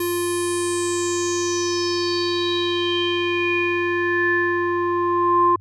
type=tone with low-pass filter sweep; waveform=square; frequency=349.2 Hz; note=F4; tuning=in tune; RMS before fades=-21 dBFS; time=0-5.56 s; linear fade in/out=5 ms; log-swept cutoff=12000 to 1000 Hz; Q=7; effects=added 98 Hz sine -40 dBFS peak until 5.6 s